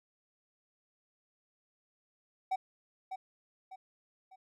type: tone with echo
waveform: triangle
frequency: 759 Hz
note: F#5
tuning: 44 cents sharp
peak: -27 dBFS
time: 2.51-2.56 s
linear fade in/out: 10 ms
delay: 600 ms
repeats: 3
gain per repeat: -8 dB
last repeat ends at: 4.36 s
effects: none